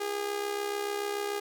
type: tone with amplitude modulation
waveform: sawtooth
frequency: 408.6 Hz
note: G#4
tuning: 28 cents flat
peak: -24 dBFS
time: 0-1.4 s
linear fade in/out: 10 ms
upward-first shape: sine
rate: 66.9 Hz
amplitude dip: 60%
effects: none